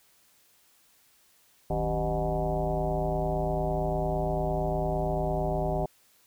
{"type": "tone with frequency modulation", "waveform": "sine", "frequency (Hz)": 388.1, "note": "G4", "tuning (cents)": -17, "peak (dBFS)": -25, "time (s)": [1.7, 5.86], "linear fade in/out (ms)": 5, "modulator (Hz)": 115, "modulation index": 3.4, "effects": ["white hiss -63 dBFS RMS until 6.26 s"]}